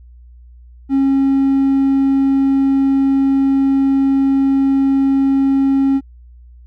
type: tone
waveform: triangle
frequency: 271.9 Hz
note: C#4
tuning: 33 cents flat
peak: -8 dBFS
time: 0.89-6.01 s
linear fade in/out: 50 ms
effects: tanh soft clip ceiling -4 dBFS + added 60 Hz sine -38 dBFS peak until 6.66 s